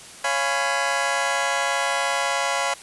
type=chord; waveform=20% pulse; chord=C# dominant seventh; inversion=none; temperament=just; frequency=554.4 / 693 / 831.5 / 997.9 Hz; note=C#5 / E#5 / G#5 / B5; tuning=0 / -14 / +2 / +18 cents; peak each=-22 dBFS; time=0.24-2.74 s; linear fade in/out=5 ms; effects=white hiss -42 dBFS RMS until 2.82 s + resampled to 24000 Hz